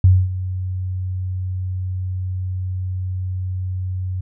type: tone with ADSR envelope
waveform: sine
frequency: 92.5 Hz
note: F#2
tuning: in tune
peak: -6 dBFS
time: 0.04-4.21 s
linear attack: 3 ms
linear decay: 240 ms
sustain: -15 dB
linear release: 7 ms
effects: none